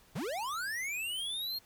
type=linear sweep; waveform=square; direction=up; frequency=107.3 to 4300 Hz; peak=-35 dBFS; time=0.15-1.59 s; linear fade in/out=10 ms; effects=pink hiss -62 dBFS RMS until 1.65 s